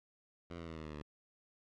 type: tone with pitch steps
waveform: 10% pulse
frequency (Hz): 86 / 83.5 / 81.08 / 78.73 / 76.44 / 74.22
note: F2 / E2 / E2 / D#2 / D#2 / D2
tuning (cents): -26 / +23 / -28 / +21 / -30 / +19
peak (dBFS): -36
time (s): 0.5-1.022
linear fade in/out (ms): 5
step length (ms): 87
effects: low-pass 4000 Hz 12 dB/octave + AAC 64 kbps